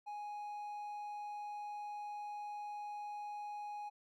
triangle tone, 830.6 Hz, G#5, in tune, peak -40 dBFS, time 0.06-3.9 s, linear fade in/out 20 ms, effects none

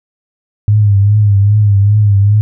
sine tone with vibrato, 102.6 Hz, G#2, 21 cents flat, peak -5 dBFS, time 0.68-2.41 s, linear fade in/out 0 ms, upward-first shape triangle, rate 2.5 Hz, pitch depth 76 cents each way, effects none

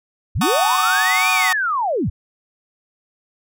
sine linear two-way sweep, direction up then down, 48.9 to 2489 to 48.9 Hz, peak -17 dBFS, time 0.35-2.1 s, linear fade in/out 10 ms, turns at 1.31 s
sawtooth chord, D# half-diminished seventh, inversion first, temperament just, 746.7 / 896 / 1120.1 / 1244.5 Hz, F#5 / A5 / C#6 / D#6, +16 / +31 / +18 / 0 cents, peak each -18 / -21 / -18 / -19 dBFS, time 0.41-1.53 s, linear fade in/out 5 ms
effects none

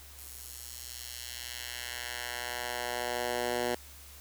10% pulse tone with high-pass filter sweep, 121.8 Hz, B2, 24 cents flat, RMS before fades -37 dBFS, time 0.18-3.75 s, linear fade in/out 5 ms, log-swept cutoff 10000 to 330 Hz, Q 0.83, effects added 70 Hz sine -52 dBFS peak until 4.2 s + white hiss -52 dBFS RMS until 4.2 s

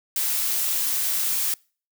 blue noise, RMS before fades -24 dBFS, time 0.16-1.54 s, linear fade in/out 2 ms, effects noise-tail reverb RT60 0.4 s tail -26 dB re dry

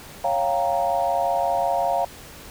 sine chord, G half-diminished seventh, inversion second, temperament equal, 554.4 / 698.5 / 784 / 932.3 Hz, Db5 / F5 / G5 / Bb5, 0 / 0 / 0 / 0 cents, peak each -26 / -22 / -27 / -27 dBFS, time 0.24-2.05 s, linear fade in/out 5 ms, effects pink hiss -42 dBFS RMS until 2.5 s

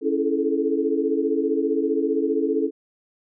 sine chord, A major seventh, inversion first, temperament equal with one note detuned, 277.2 / 329.6 / 424.8 / 440 Hz, C#4 / E4 / G#4 / A4, 0 / 0 / +39 / 0 cents, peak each -25 dBFS, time 0.01-2.71 s, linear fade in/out 50 ms, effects none

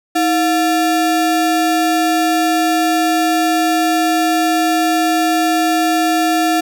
square ring-modulated tone, 517 Hz, C5, 21 cents flat, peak -10 dBFS, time 0.15-6.61 s, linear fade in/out 10 ms, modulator 197 Hz, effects none

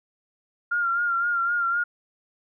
sine tone with vibrato, 1396.9 Hz, F6, in tune, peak -21 dBFS, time 0.71-1.84 s, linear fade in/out 10 ms, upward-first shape sine, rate 3.9 Hz, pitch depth 41 cents each way, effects none

